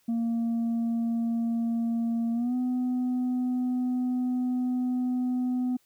sine tone with pitch glide, 231.2 to 250.7 Hz, A#3 to B3, -14 to +26 cents, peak -22 dBFS, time 0.08-5.77 s, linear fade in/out 10 ms, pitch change +140 cents, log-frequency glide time 2.33-2.55 s, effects tanh soft clip ceiling -24 dBFS + white hiss -67 dBFS RMS until 5.85 s

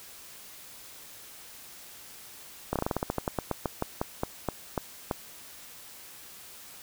slowing click train, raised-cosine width 1 ms, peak -13 dBFS, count 20, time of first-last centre 2.73-5.112 s, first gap 27 ms, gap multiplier 1.15, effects white hiss -48 dBFS RMS until 6.82 s

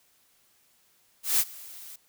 blue noise with ADSR envelope, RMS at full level -21 dBFS, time 1.23-1.96 s, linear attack 160 ms, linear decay 51 ms, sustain -23 dB, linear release 5 ms, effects white hiss -65 dBFS RMS until 2.08 s

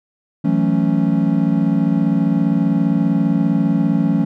triangle chord, F# minor seventh, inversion third, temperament equal, 164.81 / 185 / 220 / 277.2 Hz, E3 / F#3 / A3 / C#4, 0 / 0 / 0 / 0 cents, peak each -17 dBFS, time 0.44-4.25 s, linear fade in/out 10 ms, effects none

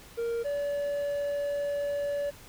triangle tone pair in turn, 465.7 / 573.6 Hz, A#4 / D5, -2 / -41 cents, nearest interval major third, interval 361 cents, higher second, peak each -26 dBFS, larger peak neither, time 0.17-0.44 / 0.44-2.31 s, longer second, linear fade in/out 20 ms, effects pink hiss -51 dBFS RMS until 2.48 s

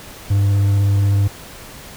triangle tone with vibrato, 100 Hz, G2, 35 cents sharp, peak -10 dBFS, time 0.3-1.28 s, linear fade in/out 10 ms, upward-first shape sine, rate 16 Hz, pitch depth 11 cents each way, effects pink hiss -37 dBFS RMS until 1.96 s

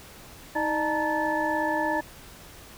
sine tone cluster, 315.3 / 603 / 877 / 934 / 1741 Hz, D#4 / D5 / A5 / A#5 / A6, +23 / +46 / -6 / +3 / -19 cents, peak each -30 dBFS, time 0.55-2.01 s, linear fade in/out 10 ms, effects pink hiss -47 dBFS RMS until 2.77 s

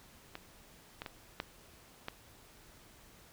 clicks, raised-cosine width 0.3 ms, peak -26 / -24 / -25 / -19 / -22 dBFS, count 5, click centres 0.354 / 1.019 / 1.062 / 1.401 / 2.084 s, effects pink hiss -59 dBFS RMS until 3.32 s

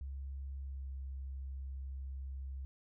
sine tone with pitch glide, 68 to 66.95 Hz, C#2 to C2, -33 to +40 cents, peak -40 dBFS, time 0.01-2.65 s, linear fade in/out 0 ms, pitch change -27 cents, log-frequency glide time 0.62-0.89 s, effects none

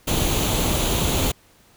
pink noise with comb filter, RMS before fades -21 dBFS, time 0.07-1.32 s, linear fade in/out 10 ms, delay 0.29 ms, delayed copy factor +0.55, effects pink hiss -55 dBFS RMS until 1.76 s

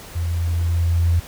sine tone with level ramp, 84.8 Hz, E2, 50 cents sharp, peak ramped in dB -20 to -13 dBFS, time 0.15-1.2 s, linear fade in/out 10 ms, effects pink hiss -39 dBFS RMS until 1.27 s

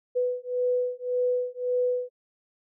sine beating tone pair, 495.5 / 497.3 Hz, B4 / B4, +6 / +12 cents, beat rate 1.8 Hz, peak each -27 / -27 dBFS, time 0.15-2.1 s, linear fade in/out 20 ms, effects none

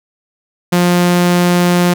sawtooth tone, 176.5 Hz, F3, 19 cents sharp, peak -5 dBFS, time 0.72-1.94 s, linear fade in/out 10 ms, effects none

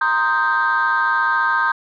sine chord, C minor seventh, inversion third, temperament equal, 932.3 / 1046.5 / 1244.5 / 1568 Hz, Bb5 / C6 / Eb6 / G6, 0 / 0 / 0 / 0 cents, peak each -21 / -22 / -20 / -17 dBFS, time 0.01-1.72 s, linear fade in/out 5 ms, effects tanh soft clip ceiling -9 dBFS

